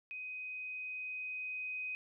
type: tone with level ramp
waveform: sine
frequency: 2509 Hz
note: D#7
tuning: 14 cents sharp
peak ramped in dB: -41 to -37 dBFS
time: 0.11-1.95 s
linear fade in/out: 0 ms
effects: none